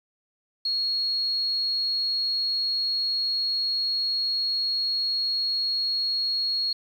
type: tone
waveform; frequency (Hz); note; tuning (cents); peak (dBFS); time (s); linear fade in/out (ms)
sine; 4307; C8; +49; -23; 0.65-6.73; 5
effects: 9-bit